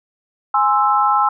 sine chord, Ab augmented, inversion none, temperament equal, 830.6 / 1046.5 / 1318.5 Hz, Ab5 / C6 / E6, 0 / 0 / 0 cents, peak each -16 / -18 / -16 dBFS, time 0.54-1.29 s, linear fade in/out 5 ms, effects none

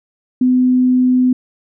sine tone, 252.9 Hz, B3, 41 cents sharp, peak -9 dBFS, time 0.41-1.33 s, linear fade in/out 5 ms, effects none

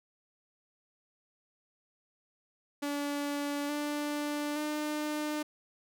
sawtooth tone with pitch steps, 287.6 / 294.3 / 301.2 Hz, D4 / D4 / D4, -36 / +4 / +44 cents, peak -28 dBFS, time 2.82-5.43 s, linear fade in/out 10 ms, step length 870 ms, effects none

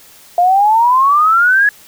sine exponential sweep, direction up, 691 to 1700 Hz, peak -7 dBFS, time 0.38-1.69 s, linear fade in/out 2 ms, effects white hiss -42 dBFS RMS until 1.87 s

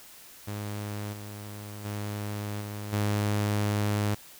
sawtooth tone with level steps, 103.83 Hz, G#2, in tune, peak -29 / -35 / -28 / -31 / -21 dBFS, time 0.47-4.15 s, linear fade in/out 10 ms, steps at 1.12 / 1.84 / 2.6 / 2.92 s, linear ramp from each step 20 ms, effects white hiss -50 dBFS RMS until 4.39 s

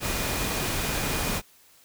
sine tone in noise, 2450 Hz, D#7, 27 cents flat, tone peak -39 dBFS, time 0-1.42 s, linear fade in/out 50 ms, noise pink, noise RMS -28 dBFS, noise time 0-1.42 s, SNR -14 dB, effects white hiss -57 dBFS RMS until 1.84 s

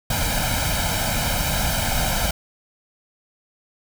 pink noise with comb filter, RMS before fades -22 dBFS, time 0.1-2.31 s, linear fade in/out 5 ms, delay 1.3 ms, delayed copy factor +0.9, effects none

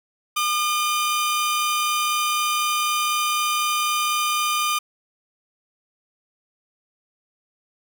sawtooth tone pair together, 1210 / 3047 Hz, D#6 / G7, -49 / -50 cents, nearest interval octave + major third, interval 1599 cents, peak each -17 / -25 dBFS, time 0.36-4.79 s, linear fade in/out 10 ms, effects none

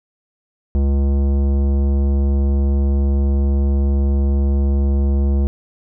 sine tone with tanh clipping, 69.4 Hz, C#2, 3 cents sharp, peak -15 dBFS, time 0.75-5.47 s, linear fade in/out 0 ms, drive 15 dB, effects none

